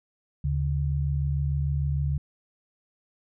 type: tone pair together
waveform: sine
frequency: 75.1 / 141.77 Hz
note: D2 / C#3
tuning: +39 / +39 cents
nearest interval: major seventh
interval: 1100 cents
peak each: -26 dBFS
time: 0.44-2.18 s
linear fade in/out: 5 ms
effects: none